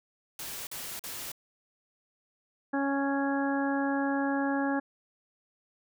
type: noise bursts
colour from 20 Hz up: white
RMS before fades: -39 dBFS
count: 3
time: 0.39-1.318 s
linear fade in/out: 2 ms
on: 280 ms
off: 44 ms
type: harmonic tone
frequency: 277.2 Hz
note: C#4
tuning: in tune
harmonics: 1 / 2 / 3 / 4 / 5 / 6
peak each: -28 / -35 / -34 / -41 / -41 / -36 dBFS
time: 2.73-4.8 s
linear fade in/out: 10 ms
effects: none